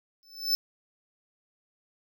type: tone with exponential growth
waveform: square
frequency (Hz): 5274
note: E8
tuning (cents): 0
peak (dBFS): -20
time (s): 0.23-0.55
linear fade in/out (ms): 0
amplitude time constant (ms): 69
effects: none